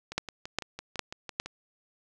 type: two click trains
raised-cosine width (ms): 0.2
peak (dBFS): -10 / -21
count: 4 / 9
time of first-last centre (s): 0.18-1.4 / 0.12-1.46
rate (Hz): 2.46 / 5.97
effects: none